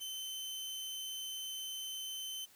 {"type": "tone", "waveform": "sawtooth", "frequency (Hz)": 3068, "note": "G7", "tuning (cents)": -38, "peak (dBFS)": -37, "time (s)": [0, 2.46], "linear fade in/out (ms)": 20, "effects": ["white hiss -63 dBFS RMS until 2.55 s"]}